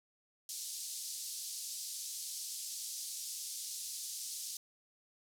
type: band-pass noise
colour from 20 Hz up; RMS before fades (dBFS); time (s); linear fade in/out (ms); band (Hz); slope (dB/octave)
pink; -43; 0.49-4.57; 2; 4600 to 12000; 24
effects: none